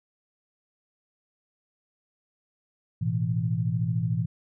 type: chord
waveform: sine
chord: A suspended second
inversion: none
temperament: equal with one note detuned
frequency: 110 / 123.47 / 165.48 Hz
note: A2 / B2 / E3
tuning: 0 / 0 / +7 cents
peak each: -28 dBFS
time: 3.01-4.26 s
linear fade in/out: 10 ms
effects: none